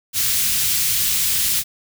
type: band-stop noise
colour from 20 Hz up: white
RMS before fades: -19 dBFS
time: 0.13-1.64 s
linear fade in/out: 50 ms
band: 150 to 2400 Hz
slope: 12 dB/octave
effects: none